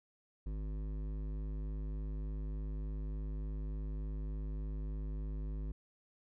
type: tone with hard clipping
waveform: sine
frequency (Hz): 51.7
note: G#1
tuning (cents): -7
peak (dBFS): -39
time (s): 0.46-5.72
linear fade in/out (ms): 5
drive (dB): 13
effects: none